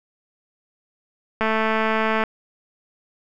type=click train; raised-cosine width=0.5 ms; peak=-7 dBFS; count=183; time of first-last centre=1.41-2.237 s; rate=220 Hz; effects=none